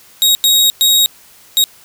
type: tone bursts at uneven times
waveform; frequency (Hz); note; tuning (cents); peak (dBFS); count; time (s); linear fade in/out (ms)
sawtooth; 3782; A#7; +24; -5; 4; 0.22-0.35 / 0.44-0.7 / 0.81-1.06 / 1.57-1.64; 0
effects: white hiss -44 dBFS RMS until 1.84 s